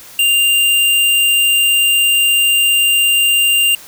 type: tone with sample-and-hold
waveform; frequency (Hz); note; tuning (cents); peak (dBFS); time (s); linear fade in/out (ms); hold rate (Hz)
sine; 2794; F7; 0; -9; 0.19-3.75; 2; 11025
effects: white hiss -37 dBFS RMS until 3.87 s